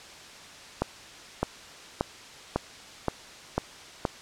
accelerating click train, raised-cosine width 1 ms, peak -10 dBFS, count 7, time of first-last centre 0.82-4.052 s, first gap 610 ms, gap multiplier 0.95, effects white hiss -46 dBFS RMS until 4.21 s + low-pass 6000 Hz 12 dB/octave

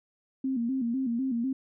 sine tone with vibrato, 248.8 Hz, B3, 13 cents sharp, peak -26 dBFS, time 0.44-1.53 s, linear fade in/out 5 ms, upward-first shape square, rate 4 Hz, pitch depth 110 cents each way, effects none

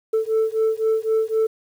sine beating tone pair, 440 / 443.9 Hz, A4 / A4, 0 / +15 cents, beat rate 3.9 Hz, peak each -19 dBFS, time 0.13-1.47 s, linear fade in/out 10 ms, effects tanh soft clip ceiling -14 dBFS + 8-bit

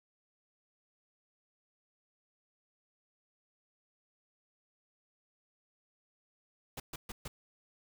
pink noise bursts, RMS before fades -42 dBFS, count 4, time 6.77-7.28 s, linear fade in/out 5 ms, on 30 ms, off 130 ms, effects none

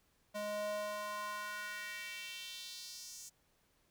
square tone with high-pass filter sweep, 208.4 Hz, G#3, 6 cents sharp, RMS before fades -43 dBFS, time 0.34-3.3 s, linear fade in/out 20 ms, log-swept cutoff 440 to 6900 Hz, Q 2.6, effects pink hiss -74 dBFS RMS until 3.9 s

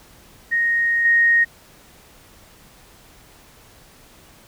sine tone with level steps, 1864.7 Hz, A#6, in tune, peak -16 / -12 dBFS, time 0.51-1.45 s, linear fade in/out 20 ms, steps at 1.05 s, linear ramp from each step 2 ms, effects pink hiss -49 dBFS RMS until 4.47 s

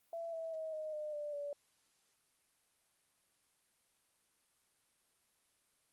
sine tone with pitch steps, 669 / 652.6 / 636.6 / 621 / 605.7 / 590.9 / 576.4 Hz, E5 / E5 / D#5 / D#5 / D#5 / D5 / D5, +25 / -18 / +39 / -3 / -47 / +10 / -33 cents, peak -39 dBFS, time 0.13-1.53 s, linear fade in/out 2 ms, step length 200 ms, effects white hiss -75 dBFS RMS until 5.92 s + Opus 32 kbps

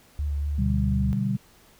sine tone with vibrato, 72.5 Hz, D2, 22 cents flat, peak -24 dBFS, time 0.19-1.13 s, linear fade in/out 0 ms, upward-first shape sine, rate 4.2 Hz, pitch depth 23 cents each way
sine chord, G major, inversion first, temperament equal, 123.47 / 146.83 / 196 Hz, B2 / D3 / G3, 0 / 0 / 0 cents, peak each -27 / -30 / -25 dBFS, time 0.58-1.37 s, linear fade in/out 10 ms
effects pink hiss -56 dBFS RMS until 1.79 s

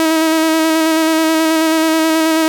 sawtooth tone with vibrato, 320.1 Hz, D#4, 49 cents sharp, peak -7 dBFS, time 0-2.48 s, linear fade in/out 0 ms, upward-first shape square, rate 9.3 Hz, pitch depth 18 cents each way, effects none

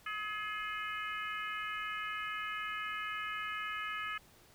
harmonic tone with a mistuned harmonic, 423.9 Hz, G#4, 35 cents sharp, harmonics 3 / 4 / 5 / 6 / 7, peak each -40 / -42 / -44 / -46 / -47 dBFS, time 0.06-4.18 s, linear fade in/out 5 ms, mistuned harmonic 6, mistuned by -18 cents, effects pink hiss -62 dBFS RMS until 4.54 s

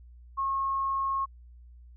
sine tone, 1086 Hz, C#6, 36 cents flat, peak -26 dBFS, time 0.37-1.26 s, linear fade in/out 20 ms, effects added 60 Hz sine -48 dBFS peak until 1.96 s

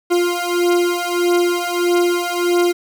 40% pulse beating tone pair, 349.8 / 351.4 Hz, F4 / F4, +3 / +11 cents, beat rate 1.6 Hz, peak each -17 dBFS, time 0.1-2.73 s, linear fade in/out 20 ms, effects none

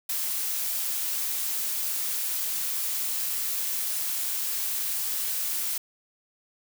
blue noise, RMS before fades -29 dBFS, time 0.09-5.78 s, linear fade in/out 5 ms, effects none

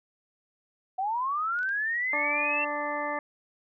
sine linear sweep, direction up, 732 to 2712 Hz, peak -26 dBFS, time 0.98-2.65 s, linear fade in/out 10 ms
clicks, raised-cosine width 0.2 ms, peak -34 dBFS, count 3, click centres 1.589 / 1.631 / 1.691 s
harmonic tone, 293.7 Hz, D4, in tune, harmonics 1 / 2 / 3 / 4 / 6 / 7, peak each -39 / -34 / -34 / -35 / -36 / -38 dBFS, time 2.13-3.19 s, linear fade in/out 2 ms
effects none

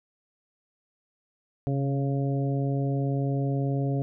harmonic tone with a mistuned harmonic, 138.59 Hz, C#3, in tune, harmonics 1 / 2 / 3 / 4 / 5, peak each -25 / -31 / -35 / -37 / -39 dBFS, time 1.67-4.02 s, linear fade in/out 0 ms, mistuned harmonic 1, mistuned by -25 cents, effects none

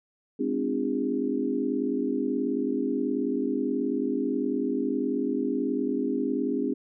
sine tone cluster, 208.5 / 258.1 / 296.6 / 348.4 / 407.1 Hz, G#3 / C4 / D4 / F4 / G#4, +7 / -23 / +17 / -4 / -35 cents, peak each -36 / -28 / -30 / -35 / -31 dBFS, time 0.39-6.74 s, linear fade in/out 10 ms, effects none

